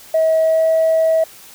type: tone with pitch glide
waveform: sine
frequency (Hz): 641 to 645.1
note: E5 to E5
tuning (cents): -49 to -38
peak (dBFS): -10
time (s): 0.14-1.24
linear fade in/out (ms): 5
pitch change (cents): +11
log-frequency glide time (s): 0.41-0.68
effects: tanh soft clip ceiling -8 dBFS + white hiss -41 dBFS RMS until 1.54 s